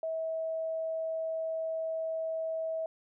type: tone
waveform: sine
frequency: 646 Hz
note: E5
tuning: 35 cents flat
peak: -31 dBFS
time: 0.03-2.86 s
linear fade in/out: 2 ms
effects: none